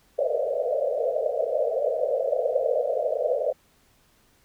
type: band-pass noise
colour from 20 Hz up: pink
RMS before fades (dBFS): -25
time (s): 0.18-3.53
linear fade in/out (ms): 10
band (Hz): 470 to 660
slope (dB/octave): 96
effects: pink hiss -62 dBFS RMS until 4.44 s